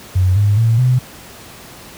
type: tone with pitch steps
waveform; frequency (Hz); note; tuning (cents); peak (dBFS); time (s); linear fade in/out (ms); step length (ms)
sine; 92.5 / 102.64 / 113.88 / 126.36; F#2 / G#2 / A#2 / B2; 0 / -20 / -40 / +40; -9; 0.15-0.99; 10; 210
effects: pink hiss -37 dBFS RMS until 1.97 s + high-pass 60 Hz 12 dB/octave